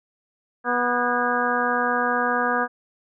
harmonic tone with a mistuned harmonic, 244.7 Hz, B3, 16 cents flat, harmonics 1 / 2 / 3 / 4 / 5 / 6 / 7, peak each -29 / -27 / -27 / -28 / -26 / -29 / -26 dBFS, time 0.64-2.68 s, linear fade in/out 50 ms, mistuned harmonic 7, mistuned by -81 cents, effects none

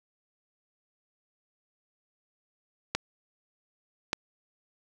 clicks, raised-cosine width 0.2 ms, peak -9 dBFS, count 2, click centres 2.95 / 4.131 s, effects none

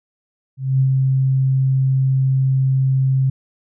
sine tone with ADSR envelope, 132.9 Hz, C3, 27 cents sharp, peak -11 dBFS, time 0.57-3.3 s, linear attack 230 ms, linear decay 77 ms, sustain -2 dB, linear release 6 ms, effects none

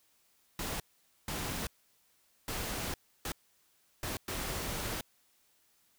pink noise bursts at uneven times, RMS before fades -37 dBFS, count 6, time 0.59-0.8 / 1.28-1.67 / 2.48-2.94 / 3.25-3.32 / 4.03-4.17 / 4.28-5.01 s, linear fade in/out 2 ms, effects white hiss -70 dBFS RMS until 5.98 s

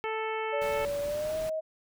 harmonic tone, 440 Hz, A4, in tune, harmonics 1 / 2 / 3 / 4 / 5 / 6 / 7, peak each -33 / -35 / -39 / -43 / -39 / -44 / -48 dBFS, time 0.04-0.85 s, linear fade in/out 0 ms
sine tone with pitch glide, 573 to 632.1 Hz, D5 to D#5, -43 to +27 cents, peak -29 dBFS, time 0.52-1.61 s, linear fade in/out 20 ms, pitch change +170 cents, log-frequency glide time 1.01-1.38 s
pink noise, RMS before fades -43 dBFS, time 0.61-1.5 s, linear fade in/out 10 ms
effects none

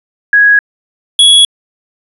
sine / square tone pair in turn, 1661.2 / 3356 Hz, G#6 / G#7, 0 / +17 cents, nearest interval octave, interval 1217 cents, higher second, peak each -3 dBFS, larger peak neither, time 0.33-0.59 / 1.19-1.45 s, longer neither, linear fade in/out 2 ms, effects resampled to 32000 Hz

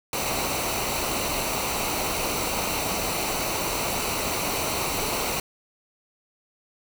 pink noise with comb filter, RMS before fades -27 dBFS, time 0.13-5.4 s, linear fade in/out 2 ms, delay 0.59 ms, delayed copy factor -0.6, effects none

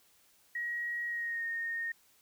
sine tone with pitch glide, 1900 to 1845.9 Hz, A#6 to A#6, +33 to -18 cents, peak -33 dBFS, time 0.55-1.92 s, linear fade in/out 5 ms, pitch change -51 cents, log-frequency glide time 1.06-1.45 s, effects white hiss -66 dBFS RMS until 2.21 s

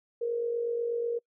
sine tone with amplitude modulation, 470 Hz, A#4, 14 cents sharp, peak -25 dBFS, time 0.21-1.19 s, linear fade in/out 10 ms, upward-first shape sine, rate 48.2 Hz, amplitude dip 50%, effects noise-tail reverb RT60 0.1 s tail -26 dB re dry

